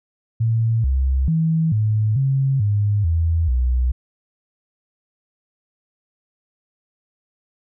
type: tone with pitch steps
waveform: sine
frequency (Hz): 113.6 / 66.2 / 161.7 / 107.7 / 135.3 / 103.1 / 82.5 / 62.4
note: A#2 / C2 / E3 / A2 / C#3 / G#2 / E2 / B1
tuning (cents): -44 / +21 / -33 / -37 / -42 / -12 / +2 / +19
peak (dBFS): -15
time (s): 0.4-3.92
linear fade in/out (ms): 10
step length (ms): 440
effects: none